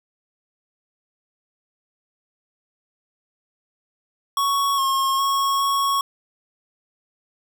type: tone with pitch steps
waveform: square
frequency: 1113 / 1079 / 1099 / 1106 Hz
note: C#6 / C#6 / C#6 / C#6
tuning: +7 / -47 / -15 / -4 cents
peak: -19 dBFS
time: 4.37-6.01 s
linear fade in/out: 2 ms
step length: 410 ms
effects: none